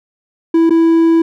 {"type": "tone with dropouts", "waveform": "triangle", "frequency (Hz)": 329.6, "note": "E4", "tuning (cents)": 0, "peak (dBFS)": -5, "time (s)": [0.54, 1.22], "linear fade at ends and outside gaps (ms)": 5, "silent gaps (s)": [0.696, 0.705], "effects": []}